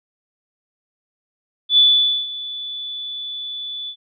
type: tone with ADSR envelope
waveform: sine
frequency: 3469 Hz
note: A7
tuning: 25 cents flat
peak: -8 dBFS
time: 1.69-3.96 s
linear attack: 86 ms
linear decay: 490 ms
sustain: -18 dB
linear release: 74 ms
effects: none